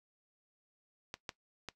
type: clicks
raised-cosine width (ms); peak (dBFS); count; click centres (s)
0.2; -23 / -21 / -24; 3; 1.141 / 1.292 / 1.687
effects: noise-tail reverb RT60 0.1 s tail -18 dB re dry